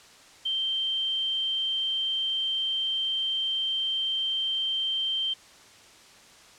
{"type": "tone", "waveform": "sine", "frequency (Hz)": 3136, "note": "G7", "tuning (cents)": 0, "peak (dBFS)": -25, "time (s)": [0.45, 5.34], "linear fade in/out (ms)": 10, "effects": ["white hiss -52 dBFS RMS until 6.58 s", "low-pass 7000 Hz 12 dB/octave"]}